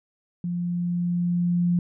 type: tone with level ramp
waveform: sine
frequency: 174.9 Hz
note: F3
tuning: 3 cents sharp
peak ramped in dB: -25 to -18 dBFS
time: 0.44-1.79 s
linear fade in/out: 2 ms
effects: none